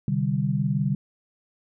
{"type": "chord", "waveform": "sine", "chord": "C suspended second", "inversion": "none", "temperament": "equal with one note detuned", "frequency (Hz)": [130.81, 149.83, 196], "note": ["C3", "D3", "G3"], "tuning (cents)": [0, 35, 0], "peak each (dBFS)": [-26, -25, -26], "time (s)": [0.08, 0.95], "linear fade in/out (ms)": 2, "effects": []}